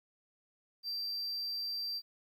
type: tone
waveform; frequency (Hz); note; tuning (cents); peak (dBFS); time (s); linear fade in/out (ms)
triangle; 4699; D8; 0; -34; 0.83-2.02; 50
effects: 12-bit